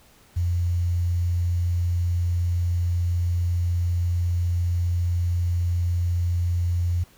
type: tone with quantisation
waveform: sine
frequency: 87.31 Hz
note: F2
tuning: in tune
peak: -20 dBFS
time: 0.36-7.04 s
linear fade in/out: 10 ms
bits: 8
effects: pink hiss -55 dBFS RMS until 7.17 s